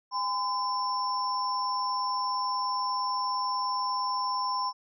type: tone cluster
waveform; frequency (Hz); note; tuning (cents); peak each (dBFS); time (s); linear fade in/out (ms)
sine; 812 / 1017 / 5420; G#5 / C6 / E8; -39 / -50 / +47; -36 / -28 / -35; 0.11-4.73; 50
effects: none